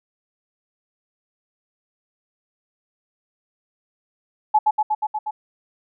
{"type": "tone with echo", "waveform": "sine", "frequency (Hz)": 854, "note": "G#5", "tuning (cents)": 48, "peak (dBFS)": -11, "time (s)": [4.54, 4.59], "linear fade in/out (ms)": 10, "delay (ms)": 120, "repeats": 6, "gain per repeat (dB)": -2, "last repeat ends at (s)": 5.31, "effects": []}